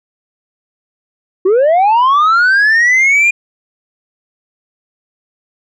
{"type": "linear sweep", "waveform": "sine", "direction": "up", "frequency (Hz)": [355.6, 2438], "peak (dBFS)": -4, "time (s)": [1.45, 3.31], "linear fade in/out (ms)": 10, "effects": ["tanh soft clip ceiling -6 dBFS"]}